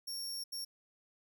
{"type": "tone bursts at uneven times", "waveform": "sawtooth", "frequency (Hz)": 5510, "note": "F8", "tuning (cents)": -24, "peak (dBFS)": -36, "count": 2, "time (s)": [[0.07, 0.44], [0.52, 0.65]], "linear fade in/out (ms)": 10, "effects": []}